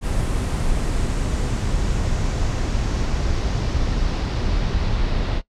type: noise with low-pass filter sweep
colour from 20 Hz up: brown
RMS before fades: -21 dBFS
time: 0.01-5.42 s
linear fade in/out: 50 ms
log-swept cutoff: 9800 to 4200 Hz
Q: 1.8
effects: noise-tail reverb RT60 0.1 s tail -17 dB re dry